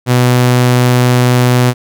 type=tone; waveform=sawtooth; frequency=124.2 Hz; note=B2; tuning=10 cents sharp; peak=-3 dBFS; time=0.06-1.74 s; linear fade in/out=50 ms; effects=none